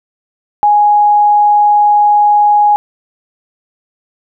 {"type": "tone", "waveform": "sine", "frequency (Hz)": 830.6, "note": "G#5", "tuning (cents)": 0, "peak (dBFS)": -5, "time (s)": [0.63, 2.76], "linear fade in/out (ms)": 0, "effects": []}